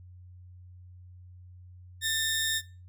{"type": "tone pair together", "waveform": "sawtooth", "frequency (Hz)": [1784, 3720], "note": ["A6", "A#7"], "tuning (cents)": [23, -4], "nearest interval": "octave + minor second", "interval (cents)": 1273, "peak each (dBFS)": [-26, -26], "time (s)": [2.01, 2.62], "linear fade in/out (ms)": 50, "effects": ["noise-tail reverb RT60 0.3 s tail -19 dB re dry", "added 90 Hz sine -47 dBFS peak until 2.88 s"]}